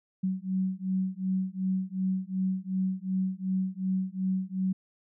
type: beating tone pair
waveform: sine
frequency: 186.8 / 189.5 Hz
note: F#3 / F#3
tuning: +17 / +42 cents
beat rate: 2.7 Hz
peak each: -30 dBFS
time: 0.23-4.73 s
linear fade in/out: 10 ms
effects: none